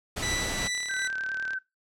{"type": "noise", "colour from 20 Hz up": "pink", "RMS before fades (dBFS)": -32, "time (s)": [0.16, 0.68], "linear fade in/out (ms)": 10}
{"type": "tone with tremolo", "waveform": "15% pulse", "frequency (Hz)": 1975.5, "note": "B6", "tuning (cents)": 0, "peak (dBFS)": -21, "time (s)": [0.22, 1.08], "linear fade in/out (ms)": 10, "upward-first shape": "triangle", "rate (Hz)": 2.5, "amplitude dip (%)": 55}
{"type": "click train", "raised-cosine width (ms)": 0.2, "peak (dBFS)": -25, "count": 30, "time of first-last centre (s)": [0.75, 1.534], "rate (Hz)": 37}
{"type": "tone with vibrato", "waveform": "sine", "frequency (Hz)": 1549, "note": "G6", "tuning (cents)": -21, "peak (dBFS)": -29, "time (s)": [0.89, 1.59], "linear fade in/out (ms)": 10, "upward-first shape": "square", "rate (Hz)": 9.8, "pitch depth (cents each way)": 22}
{"effects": ["noise-tail reverb RT60 0.2 s tail -19 dB re dry", "low-pass 10000 Hz 12 dB/octave"]}